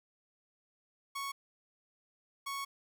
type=tone bursts at uneven times; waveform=sawtooth; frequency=1108 Hz; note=C#6; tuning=1 cent flat; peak=-33 dBFS; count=2; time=1.15-1.32 / 2.46-2.65 s; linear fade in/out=10 ms; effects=none